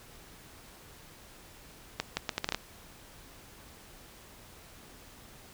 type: accelerating click train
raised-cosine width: 0.2 ms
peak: -12 dBFS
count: 8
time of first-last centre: 2-2.546 s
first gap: 170 ms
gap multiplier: 0.72
effects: pink hiss -53 dBFS RMS until 5.53 s